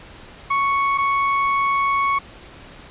35% pulse tone pair in turn, 1108.7 / 1108.7 Hz, C#6 / C#6, 0 / 0 cents, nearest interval unison, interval 0 cents, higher neither, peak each -15 dBFS, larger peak neither, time 0.5-0.98 / 0.98-2.19 s, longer second, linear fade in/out 10 ms, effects pink hiss -42 dBFS RMS until 2.9 s + resampled to 8000 Hz

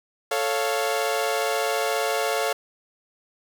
sawtooth chord, A augmented, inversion none, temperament equal, 440 / 554.4 / 698.5 Hz, A4 / C#5 / E#5, 0 / 0 / 0 cents, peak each -23 dBFS, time 0.31-2.53 s, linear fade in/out 5 ms, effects none

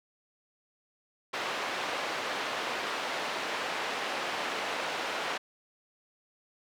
pink band-pass noise, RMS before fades -34 dBFS, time 1.33-5.38 s, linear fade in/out 10 ms, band 530 to 3400 Hz, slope 12 dB/octave, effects none

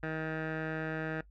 15% pulse tone with low-pass filter, 158.3 Hz, D#3, 30 cents sharp, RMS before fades -36 dBFS, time 0.03-1.21 s, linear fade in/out 2 ms, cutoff 1800 Hz, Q 2.7, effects noise-tail reverb RT60 0.1 s tail -19 dB re dry + added 50 Hz sine -55 dBFS peak until 1.3 s

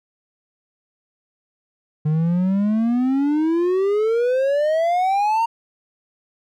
triangle exponential sweep, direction up, 150 to 932.3 Hz, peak -14 dBFS, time 2.05-5.46 s, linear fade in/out 10 ms, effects none

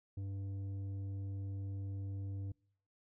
sine tone with tanh clipping, 98 Hz, G2, in tune, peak -40 dBFS, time 0.17-2.52 s, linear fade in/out 5 ms, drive 8 dB, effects noise-tail reverb RT60 0.6 s tail -26 dB re dry

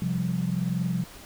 sine chord, C suspended fourth, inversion none, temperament equal, 130.81 / 174.61 / 196 Hz, C3 / F3 / G3, 0 / 0 / 0 cents, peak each -30 / -26 / -31 dBFS, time 0.02-1.04 s, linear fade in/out 2 ms, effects tanh soft clip ceiling -15 dBFS + pink hiss -46 dBFS RMS until 1.25 s

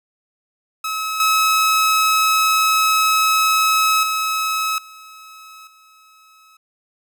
sawtooth tone with level steps, 1287 Hz, E6, 42 cents flat, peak -18 / -10 / -15 / -35 / -44 dBFS, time 0.84-6.57 s, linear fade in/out 5 ms, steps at 1.2 / 4.03 / 4.78 / 5.67 s, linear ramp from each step 2 ms, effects none

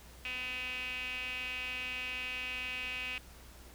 sawtooth tone with band-pass filter, 252.9 Hz, B3, 41 cents sharp, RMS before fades -39 dBFS, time 0.25-3.18 s, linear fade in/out 2 ms, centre 2600 Hz, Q 9.3, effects added 60 Hz sine -54 dBFS peak until 3.74 s + pink hiss -56 dBFS RMS until 3.74 s

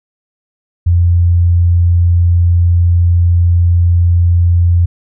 sine tone, 86.7 Hz, F2, 12 cents flat, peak -6 dBFS, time 0.86-4.86 s, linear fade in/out 10 ms, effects none

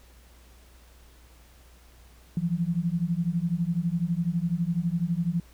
sine beating tone pair, 164.81 / 176.81 Hz, E3 / F3, 0 / +22 cents, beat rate 12 Hz, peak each -27 dBFS, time 2.37-5.4 s, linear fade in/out 2 ms, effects added 60 Hz sine -52 dBFS peak until 5.53 s + pink hiss -58 dBFS RMS until 5.53 s

